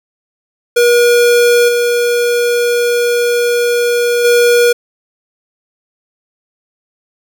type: tone with level steps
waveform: square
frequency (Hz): 479.6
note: A#4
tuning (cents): +49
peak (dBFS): -7 / -11 / -7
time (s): 0.76-4.73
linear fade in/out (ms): 10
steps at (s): 1.68 / 4.24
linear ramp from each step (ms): 10
effects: none